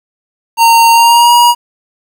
square tone with pitch glide, 921 to 956.8 Hz, A#5 to A#5, -21 to +45 cents, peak -4 dBFS, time 0.57-1.55 s, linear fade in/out 50 ms, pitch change +66 cents, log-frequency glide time 0.91-1.33 s, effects 7-bit

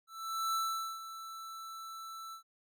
square tone with ADSR envelope, 1325 Hz, E6, 9 cents sharp, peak -31 dBFS, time 0.07-2.43 s, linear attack 470 ms, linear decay 450 ms, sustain -13 dB, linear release 99 ms, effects none

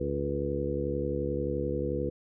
harmonic tone with a mistuned harmonic, 71.4 Hz, D2, 48 cents flat, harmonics 1 / 2 / 3 / 4 / 5 / 6 / 7, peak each -36 / -36 / -39 / -37 / -35 / -38 / -33 dBFS, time 0-2.1 s, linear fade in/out 10 ms, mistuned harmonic 7, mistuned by -33 cents, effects none

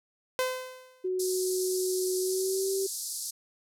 sawtooth tone with exponential decay, 512 Hz, C5, 38 cents flat, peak -20 dBFS, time 0.39-1.08 s, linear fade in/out 0 ms, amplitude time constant 150 ms
sine tone with pitch glide, 370 to 386.8 Hz, F#4 to G4, 0 to -23 cents, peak -27 dBFS, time 1.04-2.87 s, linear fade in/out 10 ms, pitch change +77 cents, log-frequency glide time 2.19-2.71 s
white band-pass noise, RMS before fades -36 dBFS, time 1.19-3.31 s, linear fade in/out 10 ms, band 4400 to 12000 Hz, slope 48 dB/octave
effects none

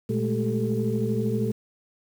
sine tone cluster, 118.9 / 206.6 / 219.3 / 391 / 440.5 Hz, A#2 / G#3 / A3 / G4 / A4, +35 / -9 / -6 / -4 / +2 cents, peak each -27 / -29 / -28 / -32 / -29 dBFS, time 0.09-1.52 s, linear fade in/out 10 ms, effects tanh soft clip ceiling -12 dBFS + 8-bit

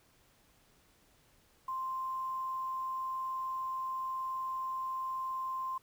sine tone with quantisation, 1046.5 Hz, C6, in tune, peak -34 dBFS, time 1.68-5.78 s, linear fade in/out 5 ms, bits 10, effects pink hiss -67 dBFS RMS until 5.82 s

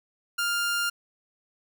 sawtooth tone, 1400 Hz, F6, 4 cents sharp, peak -21 dBFS, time 0.38-0.9 s, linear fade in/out 10 ms, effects none

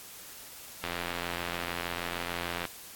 click train, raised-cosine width 0.3 ms, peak -16 dBFS, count 158, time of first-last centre 0.84-2.653 s, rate 86.6 Hz, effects white hiss -47 dBFS RMS until 2.95 s + AAC 64 kbps

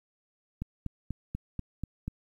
click train, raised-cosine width 5 ms, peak -21 dBFS, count 7, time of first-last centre 0.62-2.08 s, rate 4.11 Hz, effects 10-bit

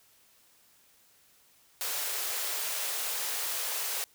white high-pass noise, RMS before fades -33 dBFS, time 1.81-4.04 s, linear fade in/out 0 ms, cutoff 400 Hz, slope 48 dB/octave, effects white hiss -63 dBFS RMS until 4.14 s

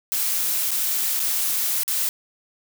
blue noise with dropouts, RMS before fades -23 dBFS, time 0.12-2.09 s, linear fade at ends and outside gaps 0 ms, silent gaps 0.708-0.715 / 1.195-1.201 / 1.834-1.879 s, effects none

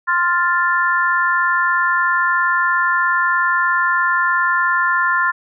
sine chord, F major, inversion second, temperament equal, 1046.5 / 1396.9 / 1760 Hz, C6 / F6 / A6, 0 / 0 / 0 cents, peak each -18 dBFS, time 0.07-5.32 s, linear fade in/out 20 ms, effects none

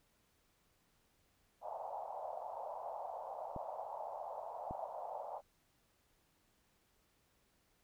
white band-pass noise, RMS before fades -45 dBFS, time 1.61-5.42 s, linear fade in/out 50 ms, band 580 to 890 Hz, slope 48 dB/octave
clicks, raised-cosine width 3 ms, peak -32 dBFS, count 2, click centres 3.563 / 4.71 s
effects pink hiss -75 dBFS RMS until 7.83 s

